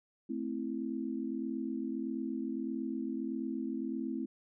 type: chord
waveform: sine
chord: A minor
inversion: none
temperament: equal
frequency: 220 / 261.6 / 329.6 Hz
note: A3 / C4 / E4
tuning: 0 / 0 / 0 cents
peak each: -39 / -37 / -39 dBFS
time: 0.29-4.26 s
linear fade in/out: 10 ms
effects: none